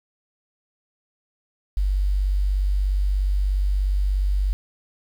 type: tone with quantisation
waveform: sine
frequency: 48.43 Hz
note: G1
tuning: 20 cents flat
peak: -18 dBFS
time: 1.77-4.53 s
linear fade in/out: 0 ms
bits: 8
effects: none